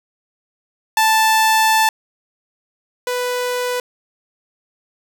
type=tone pair in turn; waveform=sawtooth; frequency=880 / 494.9 Hz; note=A5 / B4; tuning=0 / +4 cents; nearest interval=minor seventh; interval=996 cents; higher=first; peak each=-8 / -15 dBFS; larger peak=first; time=0.97-1.89 / 3.07-3.8 s; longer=first; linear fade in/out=2 ms; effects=none